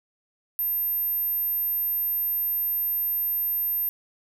sine tone, 13200 Hz, G#9, 12 cents flat, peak -23 dBFS, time 0.59-3.89 s, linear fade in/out 0 ms, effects 10-bit

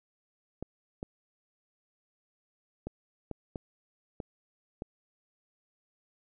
clicks, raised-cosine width 2 ms, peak -23 dBFS, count 7, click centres 0.626 / 1.029 / 2.87 / 3.313 / 3.558 / 4.202 / 4.821 s, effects none

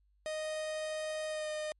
45% pulse tone with pitch glide, 621 to 612.8 Hz, D#5 to D#5, -3 to -27 cents, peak -35 dBFS, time 0.26-1.72 s, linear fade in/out 0 ms, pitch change -24 cents, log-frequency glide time 1.27-1.49 s, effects added 50 Hz sine -67 dBFS peak until 1.79 s + MP3 48 kbps

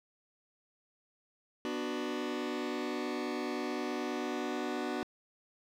sawtooth chord, B minor, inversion none, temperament just, 246.9 / 296.3 / 370.4 Hz, B3 / D4 / F#4, 0 / +15 / +2 cents, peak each -34 dBFS, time 1.65-5.03 s, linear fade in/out 0 ms, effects low-pass 5000 Hz 12 dB/octave + 11-bit

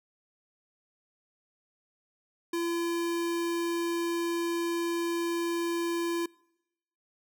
square tone, 339.8 Hz, F4, 47 cents flat, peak -29 dBFS, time 2.53-6.26 s, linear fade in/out 5 ms, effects noise-tail reverb RT60 0.9 s tail -25 dB re dry

